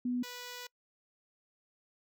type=tone pair in turn; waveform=sine / 5% pulse; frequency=246.9 / 491.2 Hz; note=B3 / B4; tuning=0 / -9 cents; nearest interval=octave; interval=1191 cents; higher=second; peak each=-30 / -31 dBFS; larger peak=first; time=0.05-0.23 / 0.23-0.67 s; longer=second; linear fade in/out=5 ms; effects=noise-tail reverb RT60 0.1 s tail -24 dB re dry